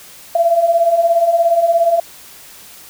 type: beating tone pair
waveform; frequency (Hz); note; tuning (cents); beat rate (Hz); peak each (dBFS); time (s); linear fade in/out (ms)
sine; 662 / 679; E5 / F5; +7 / -49; 17; -17 / -11; 0.35-2; 5
effects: white hiss -39 dBFS RMS until 2.89 s